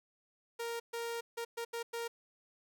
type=tone bursts at uneven times; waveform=sawtooth; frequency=466.2 Hz; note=A#4; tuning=in tune; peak=-33 dBFS; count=6; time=0.59-0.8 / 0.93-1.21 / 1.37-1.45 / 1.57-1.65 / 1.73-1.83 / 1.93-2.08 s; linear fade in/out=10 ms; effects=none